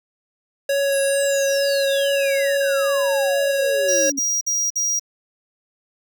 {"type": "tone with vibrato", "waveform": "square", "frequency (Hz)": 554.4, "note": "C#5", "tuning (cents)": 0, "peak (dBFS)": -18, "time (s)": [0.69, 4.1], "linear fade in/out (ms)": 5, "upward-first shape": "triangle", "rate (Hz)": 2.3, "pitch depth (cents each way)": 15}
{"type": "exponential sweep", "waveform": "sine", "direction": "down", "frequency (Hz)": [11390, 264.9], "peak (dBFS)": -27, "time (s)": [0.92, 4.19], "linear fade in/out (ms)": 2}
{"type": "tone bursts", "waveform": "square", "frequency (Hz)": 5730, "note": "F8", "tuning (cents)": 44, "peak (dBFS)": -19, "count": 4, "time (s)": [3.88, 4.996], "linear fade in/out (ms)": 10, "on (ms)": 240, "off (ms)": 52}
{"effects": []}